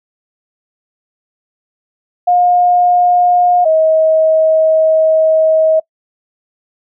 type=tone pair in turn; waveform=sine; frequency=713 / 635.2 Hz; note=F5 / D#5; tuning=+36 / +36 cents; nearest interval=major second; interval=200 cents; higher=first; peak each=-7 dBFS; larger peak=neither; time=2.27-3.65 / 3.65-5.8 s; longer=second; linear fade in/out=10 ms; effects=noise-tail reverb RT60 0.1 s tail -23 dB re dry